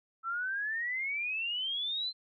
sine exponential sweep, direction up, 1318.5 to 4145 Hz, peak -31 dBFS, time 0.23-2.13 s, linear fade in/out 50 ms, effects MP3 64 kbps

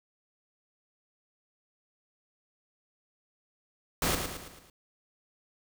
pink noise with echo, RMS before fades -28 dBFS, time 4.02-4.15 s, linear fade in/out 2 ms, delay 110 ms, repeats 5, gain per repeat -6 dB, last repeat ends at 4.7 s, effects none

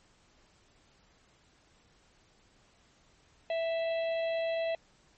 harmonic tone with a mistuned harmonic, 659.3 Hz, E5, in tune, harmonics 1 / 3 / 4 / 5 / 6, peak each -29 / -44 / -43 / -48 / -50 dBFS, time 3.5-4.75 s, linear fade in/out 2 ms, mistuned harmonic 6, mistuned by +24 cents, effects pink hiss -65 dBFS RMS until 5.17 s + MP3 32 kbps

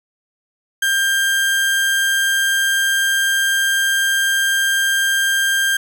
35% pulse tone, 1592 Hz, G6, 26 cents sharp, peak -13 dBFS, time 0.82-5.77 s, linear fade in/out 5 ms, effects none

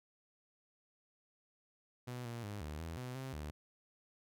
sawtooth tone with pitch steps, 123.6 / 117.9 / 102.8 / 75.5 / 82.3 / 125.9 / 132.2 / 75 Hz, B2 / A#2 / G#2 / D2 / E2 / B2 / C3 / D2, +2 / +20 / -17 / +48 / -2 / +34 / +18 / +37 cents, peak -38 dBFS, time 2.07-3.51 s, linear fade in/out 10 ms, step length 180 ms, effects none

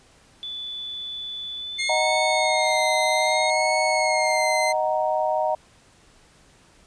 sine tone with pitch glide, 3474 to 3745 Hz, A7 to A#7, -23 to +7 cents, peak -30 dBFS, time 0.43-3.5 s, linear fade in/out 0 ms, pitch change +130 cents, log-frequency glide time 1.56-2.79 s
sawtooth tone with vibrato, 2134 Hz, C7, 34 cents sharp, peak -20 dBFS, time 1.78-4.73 s, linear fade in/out 20 ms, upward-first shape sine, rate 0.62 Hz, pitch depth 52 cents each way
sine chord, D# minor, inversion none, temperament just, 622.3 / 746.7 / 933.4 Hz, D#5 / F#5 / A#5, 0 / +16 / +2 cents, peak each -23 / -25 / -26 dBFS, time 1.89-5.55 s, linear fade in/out 5 ms
effects pink hiss -55 dBFS RMS until 6.86 s + resampled to 22050 Hz

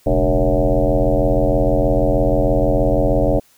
sine tone with frequency modulation, 293.7 Hz, D4, in tune, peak -12 dBFS, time 0.06-3.4 s, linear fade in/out 10 ms, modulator 86.3 Hz, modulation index 4.3, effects white hiss -54 dBFS RMS until 3.57 s

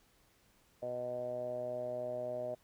10% pulse tone with low-pass filter, 123.47 Hz, B2, in tune, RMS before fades -39 dBFS, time 0.82-2.55 s, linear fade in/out 10 ms, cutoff 610 Hz, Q 9.3, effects pink hiss -69 dBFS RMS until 2.63 s

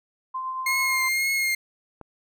sine tone with tremolo, 1040 Hz, C6, 11 cents flat, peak -26 dBFS, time 0.34-1.09 s, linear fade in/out 10 ms, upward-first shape triangle, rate 8.8 Hz, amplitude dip 35%
40% pulse tone with vibrato, 2138 Hz, C7, 37 cents sharp, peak -21 dBFS, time 0.66-1.55 s, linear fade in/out 5 ms, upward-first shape triangle, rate 1.9 Hz, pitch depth 32 cents each way
click, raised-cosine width 1 ms, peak -26 dBFS, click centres 2.013 s
effects none

